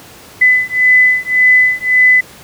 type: beating tone pair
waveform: sine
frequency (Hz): 2006 / 2007.8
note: B6 / B6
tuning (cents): +26 / +28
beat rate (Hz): 1.8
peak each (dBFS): -10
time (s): 0.41-2.21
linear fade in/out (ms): 10
effects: pink hiss -37 dBFS RMS until 2.43 s + high-pass 80 Hz 12 dB/octave